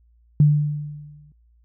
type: tone with exponential decay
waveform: sine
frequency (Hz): 148.2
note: D3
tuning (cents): +16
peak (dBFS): -9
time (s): 0.4-1.32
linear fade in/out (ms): 2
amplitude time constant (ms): 200
effects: added 58 Hz sine -54 dBFS peak until 1.64 s